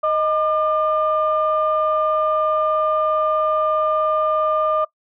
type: tone pair together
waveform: sine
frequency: 622.3 / 1200.8 Hz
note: D#5 / D6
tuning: 0 / +38 cents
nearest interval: major seventh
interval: 1138 cents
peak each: -18 dBFS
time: 0.03-4.85 s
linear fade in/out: 10 ms
effects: noise-tail reverb RT60 0.1 s tail -21 dB re dry + tanh soft clip ceiling -9 dBFS